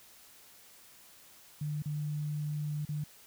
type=tone with dropouts; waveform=sine; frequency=149.4 Hz; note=D3; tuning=30 cents sharp; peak=-32 dBFS; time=1.61-3.04 s; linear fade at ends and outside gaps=5 ms; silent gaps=1.823-1.857 / 2.852-2.889 s; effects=white hiss -57 dBFS RMS until 3.26 s